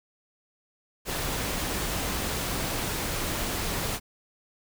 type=noise; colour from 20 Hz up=pink; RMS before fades=-30 dBFS; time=1.05-4 s; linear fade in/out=50 ms; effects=none